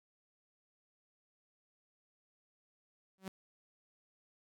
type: tone with exponential growth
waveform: sawtooth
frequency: 190.2 Hz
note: F#3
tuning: 48 cents sharp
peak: -34 dBFS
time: 3.18-3.28 s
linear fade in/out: 0 ms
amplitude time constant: 20 ms
effects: none